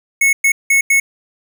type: tone bursts at uneven times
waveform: square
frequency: 2197 Hz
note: C#7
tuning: 16 cents flat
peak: -10 dBFS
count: 4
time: 0.21-0.33 / 0.44-0.52 / 0.7-0.81 / 0.9-1 s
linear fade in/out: 5 ms
effects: none